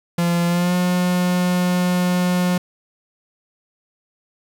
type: tone with pitch glide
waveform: 45% pulse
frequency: 172.1 to 179.51 Hz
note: F3 to F3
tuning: -25 to +48 cents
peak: -16 dBFS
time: 0.18-2.58 s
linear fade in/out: 5 ms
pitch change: +73 cents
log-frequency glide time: 0.47-0.75 s
effects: 8-bit